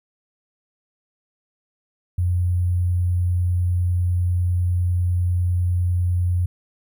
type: tone with sample-and-hold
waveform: sine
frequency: 89 Hz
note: F2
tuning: 33 cents sharp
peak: -17 dBFS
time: 2.18-6.46 s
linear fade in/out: 5 ms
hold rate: 11025 Hz
effects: none